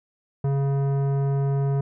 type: tone with tanh clipping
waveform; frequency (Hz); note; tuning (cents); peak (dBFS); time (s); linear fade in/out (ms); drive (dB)
sine; 138.59; C#3; 0; -22; 0.44-1.81; 5; 14
effects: none